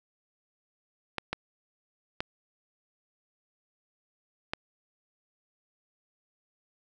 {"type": "clicks", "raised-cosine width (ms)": 0.3, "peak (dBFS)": -14, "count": 4, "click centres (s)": [1.183, 1.33, 2.205, 4.535], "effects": []}